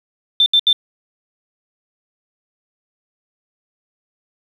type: tone bursts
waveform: sine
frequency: 3559 Hz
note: A7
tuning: 19 cents sharp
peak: -9 dBFS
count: 3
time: 0.4-0.729 s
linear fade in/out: 2 ms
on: 61 ms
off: 73 ms
effects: 7-bit